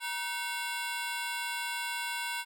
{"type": "ring-modulated tone", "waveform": "20% pulse", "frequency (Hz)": 1236, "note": "D#6", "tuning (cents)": -12, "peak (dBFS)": -25, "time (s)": [0, 2.45], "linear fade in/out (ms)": 50, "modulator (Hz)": 287, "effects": []}